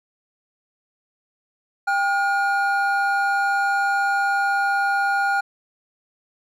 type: tone pair together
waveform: triangle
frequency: 795 / 1430.9 Hz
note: G5 / F6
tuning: +24 / +42 cents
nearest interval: minor seventh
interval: 1018 cents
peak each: -19 / -19 dBFS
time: 1.87-5.41 s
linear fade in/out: 10 ms
effects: none